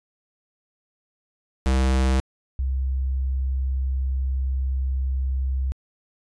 square / sine tone pair in turn, 65.41 / 65.79 Hz, C2 / C2, 0 / +10 cents, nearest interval unison, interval 10 cents, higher second, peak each -18 / -21 dBFS, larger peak first, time 1.66-2.2 / 2.59-5.72 s, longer second, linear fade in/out 0 ms, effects resampled to 22050 Hz

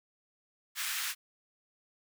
pink high-pass noise, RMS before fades -35 dBFS, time 0.75-1.15 s, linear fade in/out 50 ms, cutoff 1400 Hz, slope 24 dB/octave, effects none

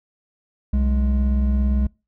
triangle tone pair together, 63.8 / 209.1 Hz, C2 / G#3, -43 / +12 cents, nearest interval octave + major sixth, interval 2055 cents, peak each -15 / -22 dBFS, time 0.73-1.87 s, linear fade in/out 5 ms, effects noise-tail reverb RT60 0.3 s tail -25 dB re dry

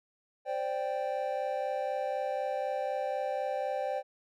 triangle chord, C suspended second, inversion none, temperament equal, 523.3 / 587.3 / 784 Hz, C5 / D5 / G5, 0 / 0 / 0 cents, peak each -33 dBFS, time 0.45-4.03 s, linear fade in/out 50 ms, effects none

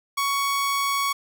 sawtooth tone, 1116 Hz, C#6, 11 cents sharp, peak -18 dBFS, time 0.17-1.13 s, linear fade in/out 10 ms, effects none

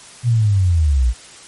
sine linear sweep, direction down, 123 to 55 Hz, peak -11 dBFS, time 0.23-1.14 s, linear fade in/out 50 ms, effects white hiss -40 dBFS RMS until 1.47 s + MP3 48 kbps

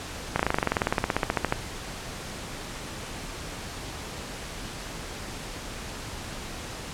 slowing click train, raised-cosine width 0.5 ms, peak -7 dBFS, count 23, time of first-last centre 0.36-1.524 s, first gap 34 ms, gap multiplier 1.04, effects pink hiss -37 dBFS RMS until 6.93 s + low-pass 9000 Hz 12 dB/octave

